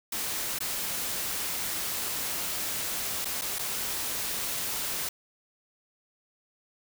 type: noise with dropouts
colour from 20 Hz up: white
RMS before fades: -32 dBFS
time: 0.12-5.09 s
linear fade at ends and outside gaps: 5 ms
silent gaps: 0.588-0.604 / 3.247-3.253 / 3.413-3.418 / 3.586-3.591 s
effects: none